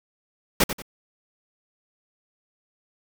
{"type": "noise with echo", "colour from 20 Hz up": "pink", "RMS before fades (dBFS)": -18, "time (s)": [0.6, 0.64], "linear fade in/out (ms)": 5, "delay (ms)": 91, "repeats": 2, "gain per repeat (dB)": -10, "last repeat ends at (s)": 0.822, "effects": []}